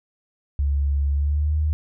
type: tone with pitch glide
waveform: sine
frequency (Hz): 70.6 to 76.55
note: C#2 to D#2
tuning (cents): +32 to -28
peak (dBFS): -18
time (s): 0.59-1.73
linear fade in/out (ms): 0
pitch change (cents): +140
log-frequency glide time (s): 1.12-1.57
effects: none